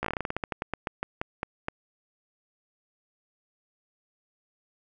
slowing click train, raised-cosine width 0.5 ms, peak -14 dBFS, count 20, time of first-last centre 0.03-1.684 s, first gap 15 ms, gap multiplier 1.17, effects none

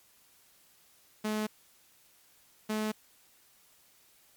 sawtooth tone pair in turn, 214.2 / 215.3 Hz, A3 / A3, -46 / -37 cents, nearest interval unison, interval 9 cents, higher second, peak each -26 dBFS, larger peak neither, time 1.24-1.47 / 2.69-2.92 s, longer neither, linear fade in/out 10 ms, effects white hiss -63 dBFS RMS until 4.36 s + MP3 96 kbps

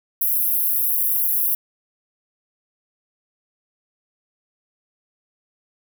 pink high-pass noise, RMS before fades -20 dBFS, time 0.21-1.55 s, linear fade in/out 5 ms, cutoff 11000 Hz, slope 96 dB/octave, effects none

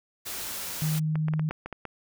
white noise, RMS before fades -35 dBFS, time 0.25-1 s, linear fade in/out 20 ms
sine tone, 155.56 Hz, D#3, in tune, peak -24 dBFS, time 0.82-1.49 s, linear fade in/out 0 ms
clicks, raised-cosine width 0.5 ms, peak -21 dBFS, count 8, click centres 1.156 / 1.284 / 1.337 / 1.395 / 1.51 / 1.66 / 1.727 / 1.853 s
effects none

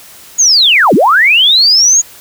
sine linear two-way sweep, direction down then up, 6800 to 161.3 to 6800 Hz, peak -4 dBFS, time 0.38-2.02 s, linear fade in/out 20 ms, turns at 0.94 s, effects white hiss -36 dBFS RMS until 2.2 s

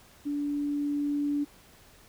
sine tone with level ramp, 289.4 Hz, D4, 25 cents flat, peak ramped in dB -28 to -25 dBFS, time 0.25-1.45 s, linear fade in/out 20 ms, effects pink hiss -56 dBFS RMS until 2.08 s

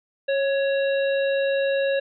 harmonic tone with a mistuned harmonic, 549 Hz, C#5, 17 cents flat, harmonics 1 / 3 / 5 / 7, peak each -20 / -30 / -34 / -37 dBFS, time 0.28-2 s, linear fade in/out 10 ms, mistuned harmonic 3, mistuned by +27 cents, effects none

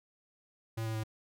square tone with pitch steps, 112.6 / 111.11 / 109.65 Hz, A2 / A2 / A2, +40 / +17 / -6 cents, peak -34 dBFS, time 0.77-1.037 s, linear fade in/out 10 ms, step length 89 ms, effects none

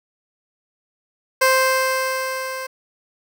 15% pulse tone with level ramp, 523 Hz, C5, 1 cent flat, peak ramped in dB -6 to -21 dBFS, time 1.41-2.67 s, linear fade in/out 10 ms, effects none

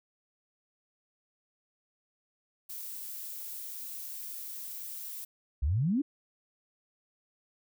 violet noise, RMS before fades -41 dBFS, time 2.69-5.25 s, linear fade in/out 10 ms
sine exponential sweep, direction up, 61.6 to 307.1 Hz, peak -25 dBFS, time 5.62-6.02 s, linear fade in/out 10 ms
effects none

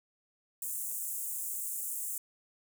pink high-pass noise, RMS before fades -37 dBFS, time 0.62-2.18 s, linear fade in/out 2 ms, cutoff 7400 Hz, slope 48 dB/octave, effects none

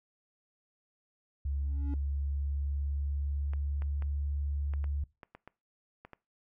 sine tone with pitch glide, 70 to 71.55 Hz, C#2 to D2, +18 to -45 cents, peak -30 dBFS, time 1.45-5.04 s, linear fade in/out 5 ms, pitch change +37 cents, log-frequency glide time 1.66-4.07 s
triangle tone with exponential growth, 283.3 Hz, C#4, 38 cents sharp, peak -33 dBFS, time 1.52-1.94 s, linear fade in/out 1 ms, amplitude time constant 90 ms
clicks, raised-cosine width 0.5 ms, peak -32 dBFS, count 10, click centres 3.535 / 3.821 / 4.023 / 4.737 / 4.842 / 5.232 / 5.35 / 5.476 / 6.05 / 6.133 s
effects noise-tail reverb RT60 0.3 s tail -23 dB re dry

